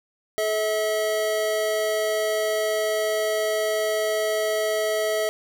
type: tone pair together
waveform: square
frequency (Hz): 430.5 / 645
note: A4 / E5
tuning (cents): -38 / -38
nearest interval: perfect fifth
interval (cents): 700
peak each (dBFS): -27 / -24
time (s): 0.38-5.29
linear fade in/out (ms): 0
effects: none